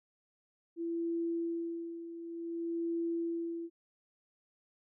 sine tone with tremolo, 335.8 Hz, E4, 32 cents sharp, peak -31 dBFS, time 0.76-3.7 s, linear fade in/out 50 ms, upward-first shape sine, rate 0.55 Hz, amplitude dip 70%, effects none

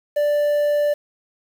triangle tone with quantisation, 587.3 Hz, D5, in tune, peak -14 dBFS, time 0.16-0.94 s, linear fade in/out 10 ms, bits 7, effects none

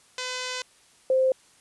5% pulse / sine tone pair in turn, 506 / 522.3 Hz, B4 / C5, +42 / -3 cents, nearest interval minor second, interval 55 cents, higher second, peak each -18 dBFS, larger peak neither, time 0.18-0.62 / 1.1-1.32 s, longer first, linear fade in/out 2 ms, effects white hiss -58 dBFS RMS until 1.6 s + resampled to 24000 Hz

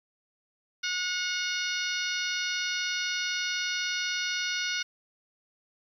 harmonic tone with a mistuned harmonic, 728 Hz, F#5, 28 cents flat, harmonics 2 / 3 / 4 / 5 / 6 / 7 / 8, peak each -33 / -35 / -36 / -37 / -38 / -38 / -39 dBFS, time 0.83-4.83 s, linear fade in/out 10 ms, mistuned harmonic 4, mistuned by -29 cents, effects 10-bit

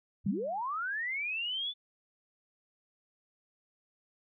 sine linear sweep, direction up, 61.74 to 3520 Hz, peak -32 dBFS, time 0.24-1.74 s, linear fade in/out 50 ms
sine tone with exponential decay, 196.8 Hz, G3, 7 cents sharp, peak -27 dBFS, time 0.26-0.61 s, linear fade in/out 5 ms, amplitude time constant 76 ms
effects none

